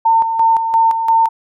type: tone with tremolo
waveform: sine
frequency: 905 Hz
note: A5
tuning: 48 cents sharp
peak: -8 dBFS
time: 0.05-1.29 s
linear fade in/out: 10 ms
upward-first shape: square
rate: 2.9 Hz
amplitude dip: 55%
effects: none

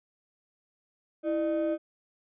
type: ring-modulated tone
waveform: triangle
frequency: 466.2 Hz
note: A#4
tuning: in tune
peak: -20 dBFS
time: 1.23-1.78 s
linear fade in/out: 50 ms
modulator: 138 Hz
effects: tanh soft clip ceiling -17 dBFS + resampled to 8000 Hz

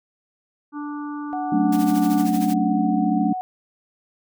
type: harmonic tone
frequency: 293.7 Hz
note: D4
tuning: in tune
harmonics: 1 / 3 / 4 / 5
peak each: -28 / -38 / -37 / -43 dBFS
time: 0.72-2.27 s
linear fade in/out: 50 ms
type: tone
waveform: sine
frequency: 740 Hz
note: F#5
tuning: in tune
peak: -25 dBFS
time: 1.33-3.41 s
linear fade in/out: 0 ms
type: chord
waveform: sine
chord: D major seventh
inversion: first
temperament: equal with one note detuned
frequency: 185 / 220 / 271.9 / 293.7 Hz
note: F#3 / A3 / C#4 / D4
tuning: 0 / 0 / -33 / 0 cents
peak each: -24 / -22 / -27 / -22 dBFS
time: 1.52-3.33 s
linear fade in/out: 5 ms
type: noise with tremolo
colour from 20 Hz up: white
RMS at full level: -34 dBFS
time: 1.72-2.54 s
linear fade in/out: 5 ms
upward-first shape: sine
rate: 13 Hz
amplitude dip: 70%
effects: none

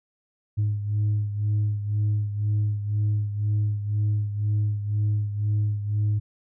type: beating tone pair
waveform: sine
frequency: 104.3 / 106.3 Hz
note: G#2 / G#2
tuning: +8 / +41 cents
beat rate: 2 Hz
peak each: -21 / -27 dBFS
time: 0.57-6.2 s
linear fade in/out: 20 ms
effects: tanh soft clip ceiling -18 dBFS

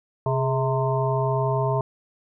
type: harmonic tone with a mistuned harmonic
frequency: 130.5 Hz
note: C3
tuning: 4 cents flat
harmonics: 1 / 3 / 5 / 7 / 8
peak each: -23 / -27 / -27 / -29 / -31 dBFS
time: 0.26-1.81 s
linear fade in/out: 2 ms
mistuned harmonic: 3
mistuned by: +95 cents
effects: none

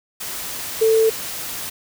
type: tone in noise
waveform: sine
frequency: 444.7 Hz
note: A4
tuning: 18 cents sharp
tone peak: -12 dBFS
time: 0.81-1.1 s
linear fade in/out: 10 ms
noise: white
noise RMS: -29 dBFS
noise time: 0.2-1.7 s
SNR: +14 dB
effects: none

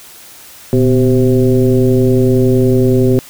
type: tone with frequency modulation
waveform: sine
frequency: 252.6 Hz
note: B3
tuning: 39 cents sharp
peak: -7 dBFS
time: 0.73-3.19 s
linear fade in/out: 0 ms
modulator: 134 Hz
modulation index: 1.5
effects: white hiss -37 dBFS RMS until 3.29 s

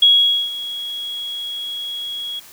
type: tone with ADSR envelope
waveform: sine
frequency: 3322 Hz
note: G#7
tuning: in tune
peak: -7 dBFS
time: 0.02-2.4 s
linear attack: 6 ms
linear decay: 470 ms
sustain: -17 dB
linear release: 12 ms
effects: white hiss -43 dBFS RMS until 2.52 s

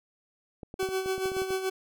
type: clicks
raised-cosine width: 2 ms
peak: -27 dBFS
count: 11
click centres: 0.632 / 0.741 / 0.829 / 0.889 / 1.06 / 1.18 / 1.257 / 1.318 / 1.367 / 1.419 / 1.506 s
type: tone with tremolo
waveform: 40% pulse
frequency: 379 Hz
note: F#4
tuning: 42 cents sharp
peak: -25 dBFS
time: 0.79-1.7 s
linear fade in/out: 10 ms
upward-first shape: sine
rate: 7 Hz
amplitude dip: 60%
effects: none

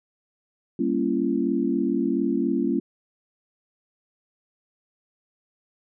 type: chord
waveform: sine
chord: G half-diminished seventh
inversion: none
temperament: equal with one note detuned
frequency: 196 / 233.1 / 277.2 / 340.3 Hz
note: G3 / Bb3 / Db4 / F4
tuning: 0 / 0 / 0 / -45 cents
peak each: -29 / -26 / -25 / -26 dBFS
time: 0.79-2.8 s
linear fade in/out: 5 ms
effects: none

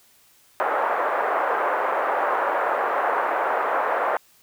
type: band-pass noise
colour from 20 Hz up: pink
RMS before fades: -23 dBFS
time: 0.6-4.17 s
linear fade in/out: 0 ms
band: 520 to 1500 Hz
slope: 24 dB/octave
effects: white hiss -57 dBFS RMS until 4.42 s

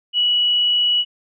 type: tone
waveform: sine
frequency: 2934 Hz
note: F#7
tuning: 15 cents flat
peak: -14 dBFS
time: 0.13-1.05 s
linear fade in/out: 50 ms
effects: none

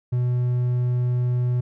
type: tone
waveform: triangle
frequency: 123.47 Hz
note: B2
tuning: in tune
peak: -17 dBFS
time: 0.12-1.61 s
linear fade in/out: 10 ms
effects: none

